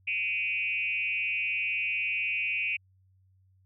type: tone with frequency modulation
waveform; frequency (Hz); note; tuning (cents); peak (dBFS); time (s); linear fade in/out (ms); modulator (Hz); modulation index
sine; 2489; D#7; 0; -27; 0.07-2.77; 10; 202; 1.1
effects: added 94 Hz sine -61 dBFS peak until 3.65 s